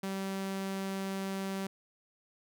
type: tone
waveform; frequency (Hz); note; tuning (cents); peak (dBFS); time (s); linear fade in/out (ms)
sawtooth; 193.5; G3; -22; -30; 0.03-1.67; 5
effects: none